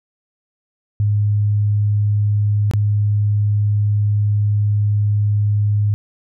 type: tone with dropouts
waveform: sine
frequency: 103.83 Hz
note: G#2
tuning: in tune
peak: -13 dBFS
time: 1-5.94 s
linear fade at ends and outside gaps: 0 ms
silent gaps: 2.712-2.736 s
effects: none